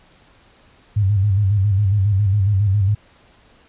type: tone with vibrato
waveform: sine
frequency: 100 Hz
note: G2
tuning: 35 cents sharp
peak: -13 dBFS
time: 0.96-2.95 s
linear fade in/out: 10 ms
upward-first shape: square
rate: 7.3 Hz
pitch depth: 78 cents each way
effects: pink hiss -52 dBFS RMS until 3.68 s + resampled to 8000 Hz